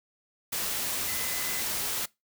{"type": "tone in noise", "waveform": "sine", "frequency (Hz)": 2022, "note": "B6", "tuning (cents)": 40, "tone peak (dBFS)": -39, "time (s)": [1.07, 1.62], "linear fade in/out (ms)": 10, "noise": "white", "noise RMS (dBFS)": -31, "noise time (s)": [0.52, 2.06], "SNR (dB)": -11, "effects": ["noise-tail reverb RT60 0.2 s tail -22 dB re dry"]}